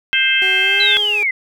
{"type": "harmonic tone", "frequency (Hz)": 525, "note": "C5", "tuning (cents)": 6, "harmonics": [3, 4, 5, 6], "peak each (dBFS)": [-18, -18, -17, -18], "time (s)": [0.13, 0.97], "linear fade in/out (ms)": 0}
{"type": "tone with pitch glide", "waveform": "30% pulse", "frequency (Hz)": [377, 415.9], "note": ["F#4", "G#4"], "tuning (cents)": [32, 2], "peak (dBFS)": -24, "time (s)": [0.42, 1.23], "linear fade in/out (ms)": 0, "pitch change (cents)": 170, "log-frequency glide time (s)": [0.6, 0.89]}
{"type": "linear sweep", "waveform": "sine", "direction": "down", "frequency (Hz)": [4056, 1994], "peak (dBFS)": -14, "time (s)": [0.8, 1.31], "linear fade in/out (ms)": 5}
{"effects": []}